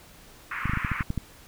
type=band-pass noise; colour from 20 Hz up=pink; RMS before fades=-33 dBFS; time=0.51-1.03 s; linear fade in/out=5 ms; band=1100 to 2400 Hz; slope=48 dB/octave
type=clicks; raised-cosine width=5 ms; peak=-15 dBFS; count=9; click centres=0.656 / 0.696 / 0.735 / 0.773 / 0.848 / 0.917 / 1.008 / 1.104 / 1.177 s
effects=pink hiss -51 dBFS RMS until 1.47 s